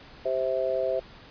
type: harmonic tone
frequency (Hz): 130.81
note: C3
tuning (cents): 0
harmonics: 3 / 4 / 5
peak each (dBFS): -32 / -27 / -28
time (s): 0.25-1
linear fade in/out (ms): 10
effects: pink hiss -49 dBFS RMS until 1.3 s + resampled to 11025 Hz